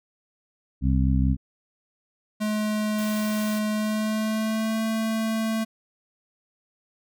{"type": "harmonic tone", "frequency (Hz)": 65.41, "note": "C2", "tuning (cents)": 0, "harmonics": [1, 2, 3, 4], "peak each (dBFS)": [-21, -24, -26, -27], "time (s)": [0.81, 1.37], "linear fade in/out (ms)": 50}
{"type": "tone with pitch glide", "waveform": "square", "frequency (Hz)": [213, 222], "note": ["G#3", "A3"], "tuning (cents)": [44, 16], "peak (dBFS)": -24, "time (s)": [2.4, 5.65], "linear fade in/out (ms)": 20, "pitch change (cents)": 72, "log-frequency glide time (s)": [3.7, 4.84]}
{"type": "noise", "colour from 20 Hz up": "white", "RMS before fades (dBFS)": -39, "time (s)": [2.98, 3.59], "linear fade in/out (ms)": 5}
{"effects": []}